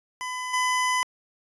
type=tone with level steps; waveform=25% pulse; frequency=1006 Hz; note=B5; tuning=32 cents sharp; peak=-26 / -18 dBFS; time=0.21-1.03 s; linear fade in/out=0 ms; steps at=0.53 s; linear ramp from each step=10 ms; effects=resampled to 24000 Hz